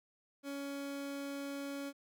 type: tone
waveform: 30% pulse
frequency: 280 Hz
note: C#4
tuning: 18 cents sharp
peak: -37 dBFS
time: 0.43-1.93 s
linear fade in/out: 50 ms
effects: none